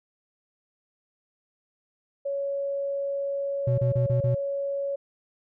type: tone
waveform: sine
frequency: 558 Hz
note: C#5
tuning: 11 cents sharp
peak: -26 dBFS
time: 2.25-4.96 s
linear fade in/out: 10 ms
type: tone bursts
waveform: triangle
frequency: 123.4 Hz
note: B2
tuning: 1 cent flat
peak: -19 dBFS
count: 5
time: 3.67-4.348 s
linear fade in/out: 5 ms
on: 110 ms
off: 32 ms
effects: none